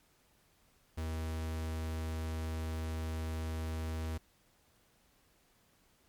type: tone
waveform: 45% pulse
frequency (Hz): 80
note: D#2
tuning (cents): +49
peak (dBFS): -35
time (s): 0.97-4.18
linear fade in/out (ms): 10
effects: pink hiss -69 dBFS RMS until 6.08 s + MP3 96 kbps